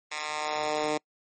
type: tone with high-pass filter sweep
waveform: 10% pulse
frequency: 151.9 Hz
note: D#3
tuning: 41 cents flat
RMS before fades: -30 dBFS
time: 0.11-0.98 s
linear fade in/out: 10 ms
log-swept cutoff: 1600 to 330 Hz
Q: 1.2
effects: noise-tail reverb RT60 0.1 s tail -26 dB re dry + MP3 32 kbps